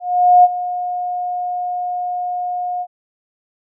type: tone with ADSR envelope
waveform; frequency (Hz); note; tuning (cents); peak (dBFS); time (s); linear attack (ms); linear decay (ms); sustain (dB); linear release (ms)
sine; 718; F5; +48; -4; 0-2.87; 440; 35; -15; 58
effects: none